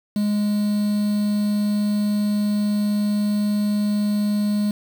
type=tone with quantisation; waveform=triangle; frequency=207.7 Hz; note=G#3; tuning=in tune; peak=-16 dBFS; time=0.16-4.71 s; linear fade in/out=2 ms; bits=6; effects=none